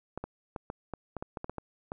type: clicks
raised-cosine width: 1 ms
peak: -22 dBFS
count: 12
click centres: 0.176 / 0.24 / 0.562 / 0.701 / 0.937 / 1.167 / 1.225 / 1.372 / 1.444 / 1.496 / 1.583 / 1.919 s
effects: none